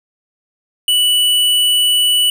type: tone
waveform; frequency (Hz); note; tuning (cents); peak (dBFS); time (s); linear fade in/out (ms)
square; 2960; F#7; 0; -11; 0.88-2.3; 2
effects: 7-bit